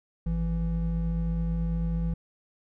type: tone pair together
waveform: triangle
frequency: 52.51 / 166.7 Hz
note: G#1 / E3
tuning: +20 / +20 cents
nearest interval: octave + minor sixth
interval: 2000 cents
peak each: -26 dBFS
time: 0.26-2.14 s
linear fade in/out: 5 ms
effects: none